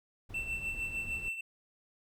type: noise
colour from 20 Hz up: brown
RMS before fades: -45 dBFS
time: 0.29-1.29 s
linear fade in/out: 10 ms
type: tone with tremolo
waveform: triangle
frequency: 2681 Hz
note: E7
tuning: 29 cents sharp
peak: -30 dBFS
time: 0.34-1.41 s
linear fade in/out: 5 ms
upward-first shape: triangle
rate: 6.6 Hz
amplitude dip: 70%
effects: none